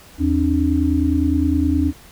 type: tone cluster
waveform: sine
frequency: 79.5 / 269.8 / 299.5 Hz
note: D#2 / C#4 / D4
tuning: +38 / -47 / +34 cents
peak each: -19 dBFS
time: 0.18-1.93 s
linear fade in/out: 50 ms
effects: pink hiss -45 dBFS RMS until 2.11 s